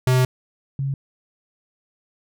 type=tone pair in turn; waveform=square / sine; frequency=128 / 137.25 Hz; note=C3 / C#3; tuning=-38 / -17 cents; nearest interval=minor second; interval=121 cents; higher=second; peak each=-15 / -21 dBFS; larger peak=first; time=0.07-0.25 / 0.79-0.94 s; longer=first; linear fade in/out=2 ms; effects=none